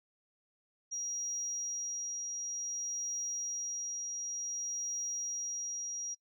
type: tone with tremolo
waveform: sine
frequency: 5720 Hz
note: F8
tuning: 41 cents sharp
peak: -33 dBFS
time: 0.91-6.15 s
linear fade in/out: 20 ms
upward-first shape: triangle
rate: 0.55 Hz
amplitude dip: 30%
effects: noise-tail reverb RT60 0.1 s tail -25 dB re dry + tanh soft clip ceiling -30 dBFS